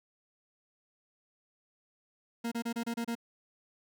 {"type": "tone bursts", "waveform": "40% pulse", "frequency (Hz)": 233.1, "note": "A#3", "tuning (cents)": 0, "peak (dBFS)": -31, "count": 7, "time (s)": [2.44, 3.153], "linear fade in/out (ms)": 10, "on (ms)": 77, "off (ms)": 29, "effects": []}